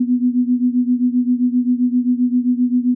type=beating tone pair; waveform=sine; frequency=245.1 / 252.7 Hz; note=B3 / B3; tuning=-13 / +40 cents; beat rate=7.6 Hz; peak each=-15 / -18 dBFS; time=0-2.95 s; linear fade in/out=10 ms; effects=none